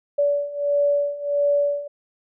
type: beating tone pair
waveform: sine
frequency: 574 / 575.5 Hz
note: D5 / D5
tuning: -40 / -35 cents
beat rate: 1.5 Hz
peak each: -23 / -20 dBFS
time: 0.18-1.88 s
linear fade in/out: 10 ms
effects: none